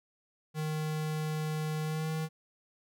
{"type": "tone with pitch glide", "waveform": "square", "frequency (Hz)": [154.9, 157.97], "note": ["D#3", "D#3"], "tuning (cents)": [-7, 27], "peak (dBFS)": -32, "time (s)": [0.54, 2.29], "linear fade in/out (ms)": 50, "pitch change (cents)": 34, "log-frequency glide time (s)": [1.82, 2.09], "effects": []}